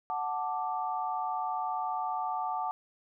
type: chord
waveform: sine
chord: D major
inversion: first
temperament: equal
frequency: 740 / 880 / 1174.7 Hz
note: F#5 / A5 / D6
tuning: 0 / 0 / 0 cents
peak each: -34 / -34 / -36 dBFS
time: 0.1-2.71 s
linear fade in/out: 0 ms
effects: none